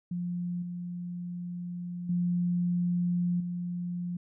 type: tone with level steps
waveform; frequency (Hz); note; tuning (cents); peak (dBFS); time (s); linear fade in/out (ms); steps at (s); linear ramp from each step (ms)
sine; 176; F3; +14; -30 / -34 / -25 / -31; 0.11-4.17; 5; 0.62 / 2.09 / 3.4; 5
effects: none